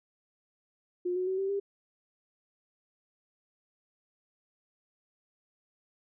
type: tone with pitch steps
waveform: sine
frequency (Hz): 357.1 / 367.1 / 377.5 / 388.1 / 399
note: F4 / F#4 / F#4 / G4 / G4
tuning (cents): +39 / -14 / +35 / -17 / +31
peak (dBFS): -28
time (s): 1.05-1.6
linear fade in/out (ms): 10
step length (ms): 110
effects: none

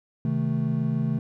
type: chord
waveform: triangle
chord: A diminished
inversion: first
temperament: just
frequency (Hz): 132 / 158.4 / 220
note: C3 / Eb3 / A3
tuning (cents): +16 / +31 / 0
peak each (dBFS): -25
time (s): 0.25-1.19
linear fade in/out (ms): 2
effects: none

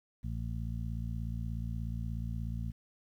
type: harmonic tone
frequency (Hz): 56.7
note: A#1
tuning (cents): -47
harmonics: 1 / 2 / 3 / 4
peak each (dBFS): -37 / -38 / -43 / -45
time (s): 0.23-2.72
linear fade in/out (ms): 20
effects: 11-bit

